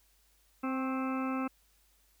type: harmonic tone with a mistuned harmonic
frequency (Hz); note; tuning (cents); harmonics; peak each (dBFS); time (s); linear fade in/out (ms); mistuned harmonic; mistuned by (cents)
262.1; C4; +3; 1 / 2 / 3 / 4 / 5 / 6 / 8 / 9 / 10; -32 / -42 / -43 / -42 / -40 / -51 / -51 / -54 / -47; 0.63-1.48; 10; 4; +35
effects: added 50 Hz sine -69 dBFS peak until 2.2 s + white hiss -69 dBFS RMS until 2.2 s